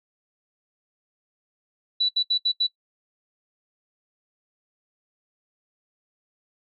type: tone bursts at uneven times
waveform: sine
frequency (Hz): 3951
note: B7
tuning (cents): 0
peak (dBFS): -18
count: 5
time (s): 2-2.09 / 2.16-2.23 / 2.3-2.38 / 2.45-2.52 / 2.6-2.67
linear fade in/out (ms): 10
effects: noise-tail reverb RT60 0.1 s tail -20 dB re dry + MP3 48 kbps